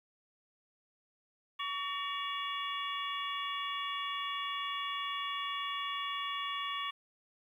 harmonic tone with a mistuned harmonic, 566 Hz, C#5, 36 cents sharp, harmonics 2 / 3 / 4 / 5 / 6, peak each -37 / -45 / -44 / -42 / -42 dBFS, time 1.59-6.91 s, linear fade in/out 10 ms, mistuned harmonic 3, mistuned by +130 cents, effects 11-bit

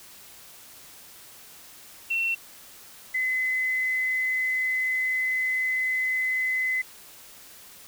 sine tone pair in turn, 2711 / 2031 Hz, E7 / B6, +48 / +48 cents, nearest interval perfect fourth, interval 500 cents, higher first, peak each -23 dBFS, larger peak neither, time 2.1-2.35 / 3.14-6.82 s, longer second, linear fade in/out 10 ms, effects white hiss -48 dBFS RMS until 7.87 s

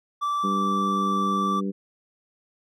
triangle tone, 1165 Hz, D6, 14 cents flat, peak -21 dBFS, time 0.21-1.61 s, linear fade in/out 20 ms
harmonic tone, 98 Hz, G2, in tune, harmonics 2 / 3 / 4 / 5, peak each -26 / -33 / -34 / -39 dBFS, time 0.43-1.72 s, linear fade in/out 20 ms
effects none

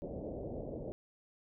white low-pass noise, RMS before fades -42 dBFS, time 0.02-0.92 s, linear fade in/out 0 ms, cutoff 630 Hz, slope 48 dB/octave, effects none

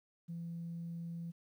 sine tone, 168.6 Hz, E3, 39 cents sharp, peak -39 dBFS, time 0.28-1.32 s, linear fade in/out 20 ms, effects tanh soft clip ceiling -36 dBFS + 12-bit

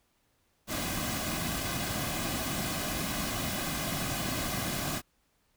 pink noise with comb filter, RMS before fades -33 dBFS, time 0.67-5.02 s, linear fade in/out 50 ms, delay 2.2 ms, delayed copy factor -0.6, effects pink hiss -72 dBFS RMS until 5.56 s

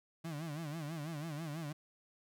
35% pulse tone with vibrato, 155.56 Hz, D#3, in tune, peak -38 dBFS, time 0.24-1.73 s, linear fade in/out 10 ms, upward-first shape sine, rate 6.1 Hz, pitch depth 140 cents each way, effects none

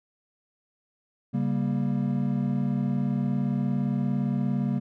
triangle chord, G diminished, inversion second, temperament equal with one note detuned, 138.59 / 196 / 235.9 Hz, Db3 / G3 / Bb3, 0 / 0 / +21 cents, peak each -26 / -26 / -26 dBFS, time 1.33-4.8 s, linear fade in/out 20 ms, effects none

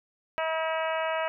harmonic tone with a mistuned harmonic, 321 Hz, E4, 46 cents flat, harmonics 2 / 3 / 4 / 5 / 6 / 7 / 8 / 9, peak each -29 / -33 / -35 / -37 / -39 / -40 / -41 / -42 dBFS, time 0.38-1.28 s, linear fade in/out 0 ms, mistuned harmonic 7, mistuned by +22 cents, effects none

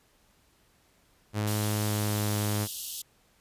sawtooth tone with pitch glide, 105.5 to 104.35 Hz, G#2 to G#2, +28 to +9 cents, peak -23 dBFS, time 1.33-2.68 s, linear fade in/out 50 ms, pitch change -19 cents, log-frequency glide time 1.72-2.35 s
white high-pass noise, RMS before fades -36 dBFS, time 1.47-3.02 s, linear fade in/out 5 ms, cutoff 2800 Hz, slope 96 dB/octave
effects pink hiss -65 dBFS RMS until 3.4 s + resampled to 32000 Hz

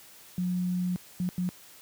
sine tone bursts at uneven times, 180 Hz, F#3, 47 cents flat, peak -26 dBFS, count 3, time 0.38-0.96 / 1.2-1.29 / 1.38-1.49 s, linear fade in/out 0 ms, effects white hiss -52 dBFS RMS until 1.81 s + high-pass 60 Hz 12 dB/octave

